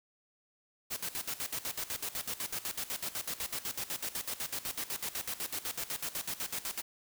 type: noise with tremolo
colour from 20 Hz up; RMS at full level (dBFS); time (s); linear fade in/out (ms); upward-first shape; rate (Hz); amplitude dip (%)
white; -36; 0.9-6.82; 20; square; 8; 80
effects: none